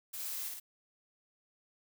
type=noise with echo; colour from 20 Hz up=blue; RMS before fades=-42 dBFS; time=0.13-0.49 s; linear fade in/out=10 ms; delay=55 ms; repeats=2; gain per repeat=-2 dB; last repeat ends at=0.6 s; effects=none